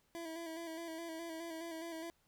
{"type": "tone with vibrato", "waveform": "25% pulse", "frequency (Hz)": 329.6, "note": "E4", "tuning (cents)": 0, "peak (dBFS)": -39, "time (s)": [0.15, 2.1], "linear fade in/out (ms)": 0, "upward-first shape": "square", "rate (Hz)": 4.8, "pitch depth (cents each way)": 36, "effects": ["pink hiss -75 dBFS RMS until 2.27 s"]}